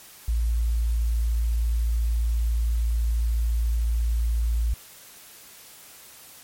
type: tone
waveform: sine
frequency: 57 Hz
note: A#1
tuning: 38 cents flat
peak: -20 dBFS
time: 0.28-4.74 s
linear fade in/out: 5 ms
effects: white hiss -47 dBFS RMS until 6.43 s + MP3 64 kbps